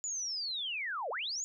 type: linear two-way sweep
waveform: sine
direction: down then up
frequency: 7040 to 429.8 to 7040 Hz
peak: -34 dBFS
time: 0.04-1.44 s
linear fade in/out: 0 ms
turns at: 1.1 s
effects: none